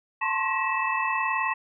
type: tone cluster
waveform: sine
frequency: 886 / 1045 / 1084 / 1908 / 2625 Hz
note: A5 / C6 / C#6 / A#6 / E7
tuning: +12 / -2 / -39 / +40 / -8 cents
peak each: -30 dBFS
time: 0.21-1.54 s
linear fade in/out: 10 ms
effects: none